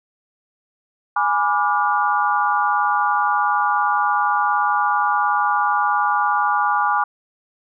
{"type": "chord", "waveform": "sine", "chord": "G# diminished seventh", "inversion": "none", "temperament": "equal with one note detuned", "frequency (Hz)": [830.6, 987.8, 1174.7, 1425.4], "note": ["G#5", "B5", "D6", "F6"], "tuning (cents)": [0, 0, 0, 35], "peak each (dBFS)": [-20, -23, -20, -23], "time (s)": [1.16, 7.04], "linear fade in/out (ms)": 5, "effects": []}